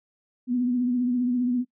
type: tone with vibrato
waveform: sine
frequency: 246.9 Hz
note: B3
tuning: in tune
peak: -21 dBFS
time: 0.47-1.65 s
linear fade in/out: 50 ms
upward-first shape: triangle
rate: 15 Hz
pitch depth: 55 cents each way
effects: noise-tail reverb RT60 0.1 s tail -20 dB re dry